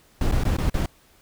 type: noise with dropouts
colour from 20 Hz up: brown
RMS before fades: -21 dBFS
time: 0.21-0.86 s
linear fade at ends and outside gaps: 2 ms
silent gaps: 0.314-0.322 / 0.436-0.451 / 0.568-0.585 / 0.699-0.741 s
effects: pink hiss -57 dBFS RMS until 1.21 s